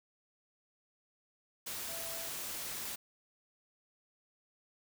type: tone in noise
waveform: sine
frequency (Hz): 665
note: E5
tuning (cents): +15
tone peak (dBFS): -48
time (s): 1.88-2.29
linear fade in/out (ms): 10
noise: white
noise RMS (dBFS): -41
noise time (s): 1.66-2.96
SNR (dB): -10
effects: none